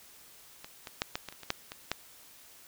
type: clicks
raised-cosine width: 0.2 ms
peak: -25 / -23 / -11 / -15 / -22 / -29 / -27 / -11 / -23 / -12 dBFS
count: 10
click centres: 0.645 / 0.872 / 1.019 / 1.155 / 1.287 / 1.325 / 1.433 / 1.504 / 1.719 / 1.916 s
effects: white hiss -55 dBFS RMS until 2.67 s